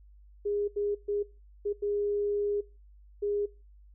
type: tone bursts at uneven times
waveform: sine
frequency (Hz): 410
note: G#4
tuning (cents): -22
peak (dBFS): -27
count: 6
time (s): 0.45-0.68 / 0.76-0.95 / 1.08-1.23 / 1.65-1.73 / 1.82-2.61 / 3.22-3.46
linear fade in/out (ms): 10
effects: noise-tail reverb RT60 0.3 s tail -21 dB re dry + added 50 Hz sine -52 dBFS peak until 3.94 s